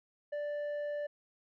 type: tone with low-pass filter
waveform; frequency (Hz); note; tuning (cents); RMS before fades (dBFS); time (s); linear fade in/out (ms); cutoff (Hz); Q
square; 587; D5; -1; -37; 0.32-1.07; 10; 1200; 1.8
effects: none